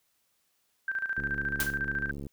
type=tone with tremolo; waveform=sine; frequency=1568 Hz; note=G6; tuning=in tune; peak=-27 dBFS; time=0.88-2.11 s; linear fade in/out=2 ms; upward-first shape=square; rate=14 Hz; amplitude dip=70%
type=click train; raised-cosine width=3 ms; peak=-27 dBFS; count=78; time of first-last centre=1.18-2.268 s; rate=70.8 Hz
type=noise with exponential decay; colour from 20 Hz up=white; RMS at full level=-28 dBFS; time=1.6-1.79 s; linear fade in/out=1 ms; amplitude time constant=41 ms
effects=white hiss -73 dBFS RMS until 2.32 s